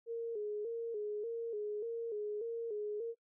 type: tone with vibrato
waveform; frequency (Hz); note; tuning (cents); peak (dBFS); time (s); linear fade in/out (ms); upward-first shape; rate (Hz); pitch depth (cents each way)
sine; 440; A4; 0; -36; 0.06-3.15; 50; square; 1.7; 86
effects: noise-tail reverb RT60 0.1 s tail -21 dB re dry